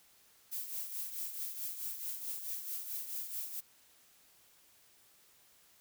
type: noise with tremolo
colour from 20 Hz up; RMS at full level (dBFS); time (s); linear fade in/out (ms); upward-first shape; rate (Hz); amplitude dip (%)
violet; -38; 0.51-3.61; 20; triangle; 4.6; 65
effects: white hiss -65 dBFS RMS until 5.8 s